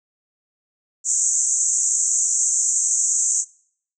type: band-pass noise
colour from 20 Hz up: white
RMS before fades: -20 dBFS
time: 1.04-3.45 s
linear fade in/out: 50 ms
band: 6300 to 7900 Hz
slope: 96 dB/octave
effects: noise-tail reverb RT60 0.6 s tail -23 dB re dry